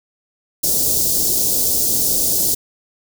white band-stop noise, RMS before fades -17 dBFS, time 0.63-2.55 s, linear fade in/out 10 ms, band 570 to 4900 Hz, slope 24 dB/octave, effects none

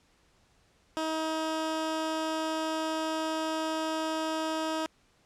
15% pulse tone, 317.5 Hz, D#4, 35 cents sharp, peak -23 dBFS, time 0.97-4.86 s, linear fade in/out 0 ms, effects pink hiss -66 dBFS RMS until 5.25 s + low-pass 8000 Hz 12 dB/octave

